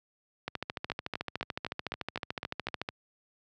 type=two click trains; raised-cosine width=0.3 ms; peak=-18 / -17 dBFS; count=8 / 34; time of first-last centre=0.9-2.686 / 0.48-2.889 s; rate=3.92 / 13.7 Hz; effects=high-pass 80 Hz 12 dB/octave